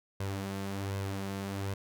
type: tone with flanger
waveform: sawtooth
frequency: 98 Hz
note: G2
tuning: in tune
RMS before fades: -36 dBFS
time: 0.2-1.74 s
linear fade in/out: 5 ms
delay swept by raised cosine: 1.9 to 5.8 ms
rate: 1.3 Hz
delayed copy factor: +0.5
effects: none